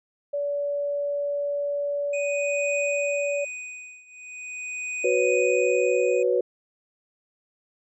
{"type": "tone", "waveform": "sine", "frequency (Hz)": 574, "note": "D5", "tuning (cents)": -40, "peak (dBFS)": -24, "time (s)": [0.33, 3.45], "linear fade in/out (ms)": 10}
{"type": "tone with tremolo", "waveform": "square", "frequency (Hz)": 2489, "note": "D#7", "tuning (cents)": 0, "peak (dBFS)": -26, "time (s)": [2.13, 6.23], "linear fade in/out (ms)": 5, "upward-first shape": "triangle", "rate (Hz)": 0.39, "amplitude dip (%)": 95}
{"type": "chord", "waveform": "sine", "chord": "F# suspended fourth", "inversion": "none", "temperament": "equal", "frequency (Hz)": [370, 493.9, 554.4], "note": ["F#4", "B4", "C#5"], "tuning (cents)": [0, 0, 0], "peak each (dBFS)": [-24, -22, -26], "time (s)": [5.04, 6.41], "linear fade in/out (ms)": 5}
{"effects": ["resampled to 24000 Hz"]}